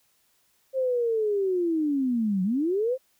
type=linear two-way sweep; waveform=sine; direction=down then up; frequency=535 to 180.2 to 535 Hz; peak=-22 dBFS; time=0.73-2.98 s; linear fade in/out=50 ms; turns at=2.43 s; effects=white hiss -67 dBFS RMS until 3.19 s